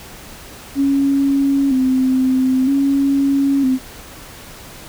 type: tone with vibrato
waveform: sine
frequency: 267.9 Hz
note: C4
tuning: 41 cents sharp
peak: -12 dBFS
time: 0.75-3.79 s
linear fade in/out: 50 ms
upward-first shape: square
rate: 0.52 Hz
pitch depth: 56 cents each way
effects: pink hiss -37 dBFS RMS until 4.88 s